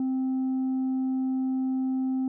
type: tone with tanh clipping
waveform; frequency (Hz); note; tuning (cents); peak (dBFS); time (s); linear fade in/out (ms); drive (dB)
sine; 261.2; C4; -3; -25; 0-2.28; 2; 2
effects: none